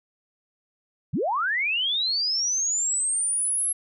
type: linear sweep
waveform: sine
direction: up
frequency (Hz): 99.2 to 11175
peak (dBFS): -22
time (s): 1.13-3.73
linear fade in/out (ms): 10
effects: none